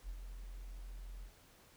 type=tone with ADSR envelope; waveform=sine; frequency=43.65 Hz; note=F1; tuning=in tune; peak=-39 dBFS; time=0.03-1.32 s; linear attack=59 ms; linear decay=59 ms; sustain=-6 dB; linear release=84 ms; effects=pink hiss -64 dBFS RMS until 1.76 s

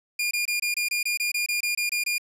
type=tone bursts; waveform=sawtooth; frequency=2418 Hz; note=D7; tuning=50 cents sharp; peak=-20 dBFS; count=14; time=0.19-2.182 s; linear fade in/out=5 ms; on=120 ms; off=24 ms; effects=resampled to 32000 Hz

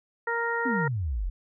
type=harmonic tone; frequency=466.2 Hz; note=A#4; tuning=in tune; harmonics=1 / 2 / 3 / 4; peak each=-31 / -31 / -31 / -31 dBFS; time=0.27-0.88 s; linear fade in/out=5 ms
type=exponential sweep; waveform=sine; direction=down; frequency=277.2 to 38.89 Hz; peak=-26 dBFS; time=0.65-1.3 s; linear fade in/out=10 ms
effects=none

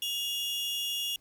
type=tone pair together; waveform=40% pulse; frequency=2840 / 3368 Hz; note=F7 / G#7; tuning=+28 / +24 cents; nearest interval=minor third; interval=296 cents; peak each=-31 / -34 dBFS; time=0.02-1.16 s; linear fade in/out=2 ms; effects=pink hiss -67 dBFS RMS until 1.2 s

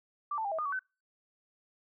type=tone with pitch steps; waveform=sine; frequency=1172 / 884 / 802 / 644 / 1221 / 1129 / 1521 Hz; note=D6 / A5 / G5 / E5 / D#6 / C#6 / F#6; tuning=-4 / +8 / +39 / -41 / -33 / +31 / +47 cents; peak=-31 dBFS; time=0.31-0.793 s; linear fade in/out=5 ms; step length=69 ms; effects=noise-tail reverb RT60 0.3 s tail -26 dB re dry

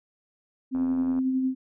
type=tone with tremolo; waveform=sine; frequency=260.5 Hz; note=C4; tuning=7 cents flat; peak=-21 dBFS; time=0.71-1.55 s; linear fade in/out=50 ms; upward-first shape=sine; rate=11 Hz; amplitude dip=30%
type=click train; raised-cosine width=1 ms; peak=-28 dBFS; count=38; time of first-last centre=0.75-1.188 s; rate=84.4 Hz
effects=none

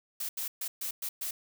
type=noise bursts at uneven times; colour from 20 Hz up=blue; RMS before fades=-35 dBFS; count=6; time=0.2-0.29 / 0.37-0.48 / 0.61-0.68 / 0.81-0.91 / 1.02-1.09 / 1.21-1.31 s; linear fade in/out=5 ms; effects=none

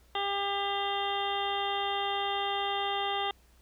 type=harmonic tone; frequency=399.5 Hz; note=G4; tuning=33 cents sharp; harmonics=1 / 2 / 3 / 4 / 5 / 7 / 8 / 9; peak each=-37 / -32 / -37 / -45 / -40 / -40 / -38 / -39 dBFS; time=0.15-3.31 s; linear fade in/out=2 ms; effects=added 60 Hz sine -60 dBFS peak until 3.61 s + pink hiss -65 dBFS RMS until 3.61 s

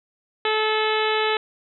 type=harmonic tone; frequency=433.5 Hz; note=A4; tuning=26 cents flat; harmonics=1 / 2 / 3 / 4 / 5 / 6 / 7 / 8 / 9; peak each=-23 / -26 / -28 / -29 / -30 / -31 / -31 / -32 / -33 dBFS; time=0.45-1.37 s; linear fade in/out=2 ms; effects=none

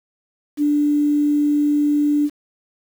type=tone with quantisation; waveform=sine; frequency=293.7 Hz; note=D4; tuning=in tune; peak=-14 dBFS; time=0.57-2.3 s; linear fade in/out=50 ms; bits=7; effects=none

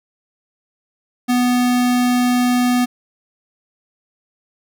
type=tone; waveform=square; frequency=246.9 Hz; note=B3; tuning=in tune; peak=-14 dBFS; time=1.28-2.86 s; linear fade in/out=20 ms; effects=none

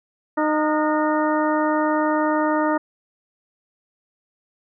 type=harmonic tone with a mistuned harmonic; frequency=306.6 Hz; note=D#4; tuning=25 cents flat; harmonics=1 / 2 / 3 / 4 / 5 / 6; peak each=-21 / -23 / -24 / -27 / -31 / -32 dBFS; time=0.37-2.78 s; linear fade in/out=10 ms; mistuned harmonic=5; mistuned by=-97 cents; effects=none

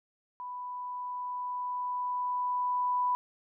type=tone with level ramp; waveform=sine; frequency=991 Hz; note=B5; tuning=6 cents sharp; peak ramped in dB=-37 to -25 dBFS; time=0.4-3.15 s; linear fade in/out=0 ms; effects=none

